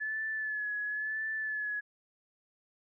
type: tone with vibrato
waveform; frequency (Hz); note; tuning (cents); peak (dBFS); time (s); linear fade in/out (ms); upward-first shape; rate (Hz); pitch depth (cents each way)
sine; 1721; A6; -39; -32; 0-1.81; 20; sine; 0.97; 39
effects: none